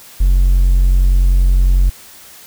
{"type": "tone", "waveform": "triangle", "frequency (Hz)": 45.36, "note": "F#1", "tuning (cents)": -34, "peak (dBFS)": -5, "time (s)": [0.2, 1.9], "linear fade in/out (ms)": 10, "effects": ["tanh soft clip ceiling -1 dBFS", "white hiss -39 dBFS RMS until 2.46 s"]}